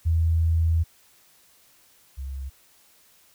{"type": "tone pair in turn", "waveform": "sine", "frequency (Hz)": [82, 67.3], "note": ["E2", "C2"], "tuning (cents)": [-9, 49], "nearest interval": "minor third", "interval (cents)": 342, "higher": "first", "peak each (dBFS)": [-18, -30], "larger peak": "first", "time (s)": [[0.05, 0.84], [2.17, 2.5]], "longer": "first", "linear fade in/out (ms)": 20, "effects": ["white hiss -58 dBFS RMS until 3.34 s"]}